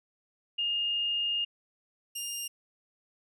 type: tone pair in turn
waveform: sine / 15% pulse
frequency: 2833 / 2812 Hz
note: F7 / F7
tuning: +24 / +11 cents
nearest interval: unison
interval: 13 cents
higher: first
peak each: -27 dBFS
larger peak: neither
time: 0.58-1.45 / 2.15-2.48 s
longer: first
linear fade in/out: 10 ms
effects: none